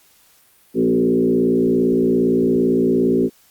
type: tone with frequency modulation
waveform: sine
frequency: 315.8 Hz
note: D#4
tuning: 26 cents sharp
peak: -13 dBFS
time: 0.74-3.3 s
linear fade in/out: 50 ms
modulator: 57.5 Hz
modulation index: 2
effects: white hiss -54 dBFS RMS until 3.5 s + Opus 48 kbps